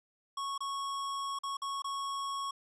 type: tone with dropouts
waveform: square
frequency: 1104 Hz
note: C#6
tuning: 7 cents flat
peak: -35 dBFS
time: 0.37-2.51 s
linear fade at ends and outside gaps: 5 ms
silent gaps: 0.579-0.605 / 1.389-1.434 / 1.57-1.618 / 1.821-1.843 s
effects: resampled to 22050 Hz